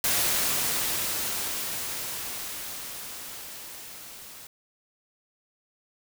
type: noise with level ramp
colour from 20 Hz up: white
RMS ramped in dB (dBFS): -24 to -45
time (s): 0.04-4.47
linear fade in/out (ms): 2
effects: none